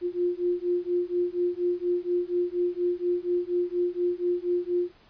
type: beating tone pair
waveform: sine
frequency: 351.4 / 355.6 Hz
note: F4 / F4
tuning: +11 / +31 cents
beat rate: 4.2 Hz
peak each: -27 dBFS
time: 0.01-4.92 s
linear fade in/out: 50 ms
effects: pink hiss -58 dBFS RMS until 5.09 s + resampled to 11025 Hz